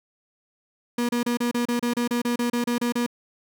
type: tone bursts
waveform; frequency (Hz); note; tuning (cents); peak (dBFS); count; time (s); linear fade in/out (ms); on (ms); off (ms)
35% pulse; 240; B3; -49; -20; 15; 0.98-3.064; 5; 110; 31
effects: none